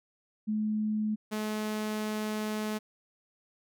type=tone pair in turn; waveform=sine / sawtooth; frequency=214.1 / 214.1 Hz; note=A3 / A3; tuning=-47 / -47 cents; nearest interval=unison; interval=0 cents; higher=neither; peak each=-27 dBFS; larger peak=neither; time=0.47-1.16 / 1.31-2.79 s; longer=second; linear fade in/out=20 ms; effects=none